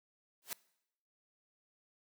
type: noise with exponential growth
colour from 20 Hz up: white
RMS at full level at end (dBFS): -36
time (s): 0.42-0.53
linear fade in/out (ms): 1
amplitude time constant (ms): 22
effects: noise-tail reverb RT60 0.8 s tail -22 dB re dry + high-pass 200 Hz 12 dB/octave